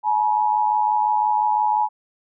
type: tone pair together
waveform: sine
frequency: 853 / 958.8 Hz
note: G#5 / A#5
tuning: +46 / +48 cents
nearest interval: major second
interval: 202 cents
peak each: -18 / -21 dBFS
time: 0.03-1.89 s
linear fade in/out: 50 ms
effects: none